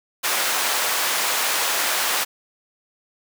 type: high-pass noise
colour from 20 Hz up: pink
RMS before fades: -22 dBFS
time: 0.23-2.25 s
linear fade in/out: 20 ms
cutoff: 810 Hz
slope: 12 dB/octave
effects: none